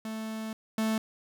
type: tone pair in turn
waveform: 45% pulse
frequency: 220 / 220 Hz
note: A3 / A3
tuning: 0 / 0 cents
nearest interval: unison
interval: 0 cents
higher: neither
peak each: -34 / -26 dBFS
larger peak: second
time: 0.05-0.53 / 0.78-0.98 s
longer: first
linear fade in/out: 2 ms
effects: none